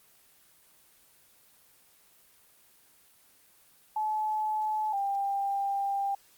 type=tone pair in turn; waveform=sine; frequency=860 / 794.2 Hz; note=A5 / G5; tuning=-40 / +22 cents; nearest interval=minor second; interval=138 cents; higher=first; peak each=-27 dBFS; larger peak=neither; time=3.96-4.93 / 4.93-6.15 s; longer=second; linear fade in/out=5 ms; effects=white hiss -61 dBFS RMS until 6.37 s + Opus 24 kbps